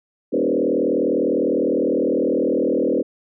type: tone with frequency modulation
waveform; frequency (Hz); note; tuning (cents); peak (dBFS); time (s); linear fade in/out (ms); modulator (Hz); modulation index
sine; 390.1; G4; -8; -16; 0.32-3.03; 20; 39.9; 3.7
effects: none